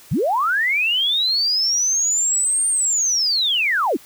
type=linear two-way sweep; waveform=sine; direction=up then down; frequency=92.5 to 8870 to 210.8 Hz; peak=-16 dBFS; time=0.11-3.97 s; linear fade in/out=10 ms; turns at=2.68 s; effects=white hiss -46 dBFS RMS until 4.05 s